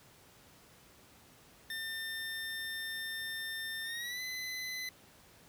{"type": "tone with pitch glide", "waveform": "25% pulse", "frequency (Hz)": [1800, 2020], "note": ["A6", "B6"], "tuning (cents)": [39, 39], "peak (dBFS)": -34, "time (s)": [1.7, 4.89], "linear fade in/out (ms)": 2, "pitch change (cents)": 200, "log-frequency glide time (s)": [3.84, 4.22], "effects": ["pink hiss -60 dBFS RMS until 5.48 s", "high-pass 60 Hz 12 dB/octave"]}